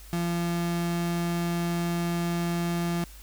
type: tone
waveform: 35% pulse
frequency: 171.4 Hz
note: F3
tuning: 32 cents flat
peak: -24 dBFS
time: 0.13-3.04 s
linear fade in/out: 0 ms
effects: added 50 Hz sine -45 dBFS peak until 3.22 s + white hiss -51 dBFS RMS until 3.22 s